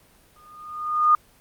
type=tone with exponential growth; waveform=sine; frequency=1224 Hz; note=D#6; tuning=29 cents flat; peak=-11 dBFS; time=0.36-1.15 s; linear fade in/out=2 ms; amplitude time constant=170 ms; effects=pink hiss -56 dBFS RMS until 1.4 s + Opus 24 kbps

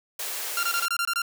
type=high-pass noise; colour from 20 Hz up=white; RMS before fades=-32 dBFS; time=0.19-0.86 s; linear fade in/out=5 ms; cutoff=350 Hz; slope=48 dB/octave
type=tone bursts; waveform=sawtooth; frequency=1385 Hz; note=F6; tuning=15 cents flat; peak=-20 dBFS; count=8; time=0.57-1.219 s; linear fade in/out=2 ms; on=61 ms; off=23 ms
effects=none

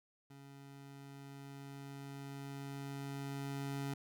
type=tone with level ramp; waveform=25% pulse; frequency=139 Hz; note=C#3; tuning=5 cents sharp; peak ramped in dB=-50 to -34 dBFS; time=0.3-3.94 s; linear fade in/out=5 ms; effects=none

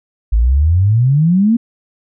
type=exponential sweep; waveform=sine; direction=up; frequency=51.7 to 239.9 Hz; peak=-8 dBFS; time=0.32-1.57 s; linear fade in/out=10 ms; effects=none

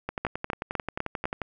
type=two click trains; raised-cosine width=0.5 ms; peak=-12 / -15 dBFS; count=5 / 16; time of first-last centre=0.25-1.255 / 0.09-1.417 s; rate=3.98 / 11.3 Hz; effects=none

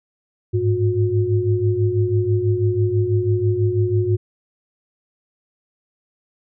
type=tone cluster; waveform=sine; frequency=101.6 / 107.7 / 361 Hz; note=G#2 / A2 / F#4; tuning=-38 / -37 / -43 cents; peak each=-20 dBFS; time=0.53-4.17 s; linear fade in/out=20 ms; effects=none

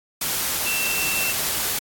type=tone in noise; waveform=sine; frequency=2690 Hz; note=E7; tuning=34 cents sharp; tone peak=-24 dBFS; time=0.66-1.32 s; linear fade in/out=5 ms; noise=white; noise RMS=-24 dBFS; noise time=0.21-1.79 s; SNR=-3 dB; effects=AAC 64 kbps

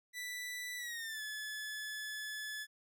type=tone with pitch glide; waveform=sawtooth; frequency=1975.5 to 1719.8 Hz; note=B6 to A6; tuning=0 to -40 cents; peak=-37 dBFS; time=0.13-2.67 s; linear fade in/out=50 ms; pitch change=-240 cents; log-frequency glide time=0.77-1.22 s; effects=none

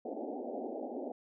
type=band-pass noise; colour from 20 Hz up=pink; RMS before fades=-40 dBFS; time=0.05-1.12 s; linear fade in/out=5 ms; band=230 to 800 Hz; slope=96 dB/octave; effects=none

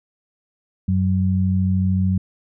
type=tone pair together; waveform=sine; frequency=93.6 / 187.2 Hz; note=F#2 / F#3; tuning=+20 / +20 cents; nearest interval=octave; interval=1200 cents; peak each=-18 / -19 dBFS; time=0.88-2.18 s; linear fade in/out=5 ms; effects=none

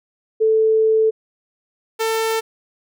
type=tone pair in turn; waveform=sine / sawtooth; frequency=440 / 446.9 Hz; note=A4 / A4; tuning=0 / +27 cents; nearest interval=unison; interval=27 cents; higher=second; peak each=-12 / -14 dBFS; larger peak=first; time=0.4-1.11 / 1.99-2.41 s; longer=first; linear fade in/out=20 ms; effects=none

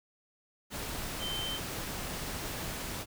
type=tone in noise; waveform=sine; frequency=3100 Hz; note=G7; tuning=20 cents flat; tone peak=-35 dBFS; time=1.19-1.6 s; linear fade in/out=50 ms; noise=pink; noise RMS=-38 dBFS; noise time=0.7-3.06 s; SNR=0 dB; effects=none

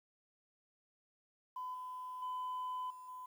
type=tone with level steps; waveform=sine; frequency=1009 Hz; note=B5; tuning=37 cents sharp; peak=-39 / -42 / -36 / -49 / -45 dBFS; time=1.56-3.26 s; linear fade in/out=5 ms; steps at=1.74 / 2.22 / 2.9 / 3.08 s; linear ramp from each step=5 ms; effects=tanh soft clip ceiling -36 dBFS + 11-bit

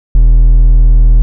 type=tone with hard clipping; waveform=triangle; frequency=40.21 Hz; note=E1; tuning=42 cents flat; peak=-3 dBFS; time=0.15-1.22 s; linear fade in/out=0 ms; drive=7 dB; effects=none

